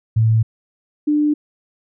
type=tone pair in turn; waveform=sine; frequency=111.6 / 297.9 Hz; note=A2 / D4; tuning=+25 / +25 cents; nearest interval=octave + perfect fourth; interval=1700 cents; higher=second; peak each=-11 / -13 dBFS; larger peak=first; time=0.16-0.43 / 1.07-1.34 s; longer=neither; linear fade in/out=10 ms; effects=none